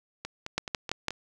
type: two click trains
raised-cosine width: 0.2 ms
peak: -10 / -18 dBFS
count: 4 / 5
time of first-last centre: 0.58-1.083 / 0.25-1.107 s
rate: 5.96 / 4.67 Hz
effects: none